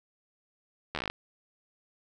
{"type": "slowing click train", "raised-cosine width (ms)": 0.3, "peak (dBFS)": -16, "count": 10, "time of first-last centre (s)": [0.95, 1.1], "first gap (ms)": 12, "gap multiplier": 1.08, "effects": []}